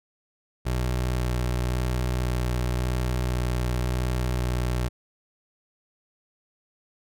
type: tone with vibrato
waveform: 25% pulse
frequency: 61.74 Hz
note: B1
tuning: in tune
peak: -20 dBFS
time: 0.65-4.89 s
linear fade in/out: 20 ms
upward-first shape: square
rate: 0.94 Hz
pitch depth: 10 cents each way
effects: none